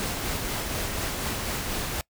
pink noise with tremolo, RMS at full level -29 dBFS, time 0-2.01 s, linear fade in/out 0 ms, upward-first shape sine, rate 4.1 Hz, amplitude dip 25%, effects noise-tail reverb RT60 0.1 s tail -23 dB re dry

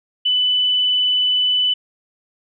sine tone, 2993 Hz, F#7, 19 cents sharp, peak -14 dBFS, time 0.25-1.74 s, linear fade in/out 10 ms, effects none

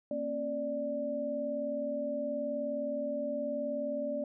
sine tone cluster, 232.6 / 271.7 / 588 Hz, A#3 / C#4 / D5, -4 / -35 / +2 cents, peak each -40 / -39 / -33 dBFS, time 0.11-4.24 s, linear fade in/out 2 ms, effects none

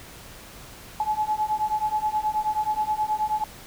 sine beating tone pair, 850 / 859.4 Hz, G#5 / A5, +40 / -41 cents, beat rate 9.4 Hz, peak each -26 / -25 dBFS, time 1-3.44 s, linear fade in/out 2 ms, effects pink hiss -44 dBFS RMS until 3.66 s

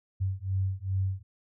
sine beating tone pair, 94.3 / 96.8 Hz, F#2 / G2, +33 / -21 cents, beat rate 2.5 Hz, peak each -30 dBFS, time 0.2-1.23 s, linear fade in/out 20 ms, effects none

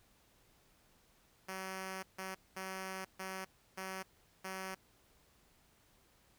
5% pulse tone bursts at uneven times, 189.4 Hz, F#3, 41 cents sharp, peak -30 dBFS, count 6, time 1.48-2.03 / 2.18-2.35 / 2.56-3.05 / 3.19-3.45 / 3.77-4.03 / 4.44-4.75 s, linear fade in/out 10 ms, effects pink hiss -69 dBFS RMS until 6.38 s

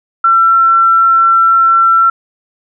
sine tone, 1349 Hz, E6, 40 cents sharp, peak -5 dBFS, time 0.24-2.1 s, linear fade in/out 5 ms, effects none

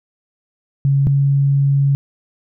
sine tone pair in turn, 138.59 / 139.39 Hz, C#3 / C#3, 0 / +10 cents, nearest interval unison, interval 10 cents, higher second, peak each -11 dBFS, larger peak neither, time 0.85-1.07 / 1.07-1.95 s, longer second, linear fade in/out 0 ms, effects none

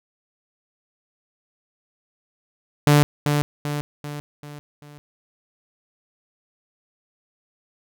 sawtooth tone with echo, 146.83 Hz, D3, in tune, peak -8 dBFS, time 2.87-3.03 s, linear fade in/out 0 ms, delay 390 ms, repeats 5, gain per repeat -6 dB, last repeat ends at 4.98 s, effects none

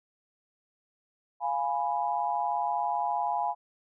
sine chord, F diminished, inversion none, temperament equal, 698.5 / 830.6 / 987.8 Hz, F5 / Ab5 / Cb6, 0 / 0 / 0 cents, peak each -32 / -29 / -32 dBFS, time 1.4-3.55 s, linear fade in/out 50 ms, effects none

